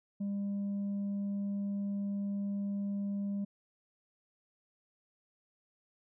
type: tone with tanh clipping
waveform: sine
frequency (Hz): 200.5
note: G3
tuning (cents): +39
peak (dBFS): -33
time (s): 0.2-3.45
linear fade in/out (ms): 10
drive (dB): 2
effects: none